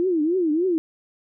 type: tone with vibrato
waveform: sine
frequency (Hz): 335.5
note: E4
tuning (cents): +31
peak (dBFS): -18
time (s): 0-0.78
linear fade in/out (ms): 0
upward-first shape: triangle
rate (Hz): 3.4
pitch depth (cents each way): 240
effects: none